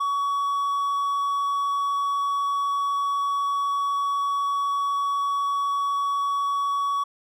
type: tone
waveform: triangle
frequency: 1127 Hz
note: C#6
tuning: 28 cents sharp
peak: -20 dBFS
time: 0-7.04 s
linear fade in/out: 10 ms
effects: none